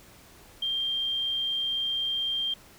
sine tone, 3182 Hz, G7, 25 cents sharp, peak -26 dBFS, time 0.62-2.54 s, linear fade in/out 5 ms, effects pink hiss -53 dBFS RMS until 2.78 s

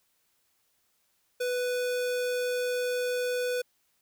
square tone, 495.3 Hz, B4, 5 cents sharp, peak -28 dBFS, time 1.4-3.62 s, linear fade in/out 10 ms, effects white hiss -72 dBFS RMS until 4.01 s

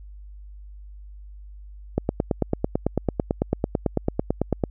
click train, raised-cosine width 2 ms, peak -7 dBFS, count 25, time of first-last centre 1.98-4.638 s, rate 9.03 Hz, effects added 50 Hz sine -39 dBFS peak until 4.7 s

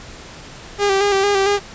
sawtooth tone with vibrato, 397.9 Hz, G4, 26 cents sharp, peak -10 dBFS, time 0.78-1.6 s, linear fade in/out 50 ms, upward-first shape square, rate 4.4 Hz, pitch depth 37 cents each way, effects pink hiss -37 dBFS RMS until 1.74 s + resampled to 16000 Hz

